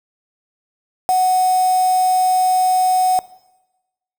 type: tone with quantisation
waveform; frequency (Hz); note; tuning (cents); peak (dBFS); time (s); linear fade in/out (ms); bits
sine; 740; F#5; 0; -12; 1.09-3.19; 0; 4
effects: noise-tail reverb RT60 1.0 s tail -19 dB re dry